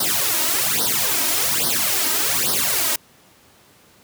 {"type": "noise with flanger", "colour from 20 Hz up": "white", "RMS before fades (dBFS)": -20, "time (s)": [0, 2.96], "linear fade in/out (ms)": 5, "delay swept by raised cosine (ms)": [0.2, 3.2], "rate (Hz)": 1.2, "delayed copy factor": 1, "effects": ["pink hiss -52 dBFS RMS until 4.03 s", "high-pass 100 Hz 12 dB/octave"]}